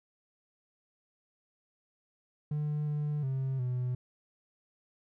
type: tone with pitch steps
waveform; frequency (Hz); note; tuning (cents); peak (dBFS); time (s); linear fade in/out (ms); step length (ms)
triangle; 149.6 / 148.6 / 133.1 / 125.1; D3 / D3 / C3 / B2; +32 / +21 / +30 / +23; -27; 2.51-3.95; 5; 360
effects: tanh soft clip ceiling -23 dBFS